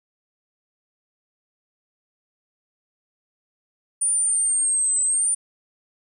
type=linear two-way sweep; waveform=sine; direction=down then up; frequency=9360 to 8040 to 9360 Hz; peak=-18 dBFS; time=4.01-5.35 s; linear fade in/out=10 ms; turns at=5.02 s; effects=10-bit